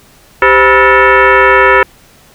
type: tone with frequency modulation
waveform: sine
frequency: 393.7 Hz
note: G4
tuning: 8 cents sharp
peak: -3 dBFS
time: 0.42-1.83 s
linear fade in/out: 2 ms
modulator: 456 Hz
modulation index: 4
effects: pink hiss -43 dBFS RMS until 2.34 s